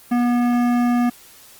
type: tone with hard clipping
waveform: triangle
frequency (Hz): 242.1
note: B3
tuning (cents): -34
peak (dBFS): -17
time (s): 0.11-1.1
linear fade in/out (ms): 10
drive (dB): 18
effects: white hiss -46 dBFS RMS until 1.59 s + Opus 24 kbps